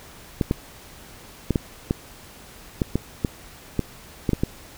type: clicks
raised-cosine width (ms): 3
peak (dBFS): -7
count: 12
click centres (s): 0.412 / 0.511 / 1.507 / 1.558 / 1.909 / 2.818 / 2.956 / 3.248 / 3.793 / 4.292 / 4.333 / 4.435
effects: pink hiss -45 dBFS RMS until 4.77 s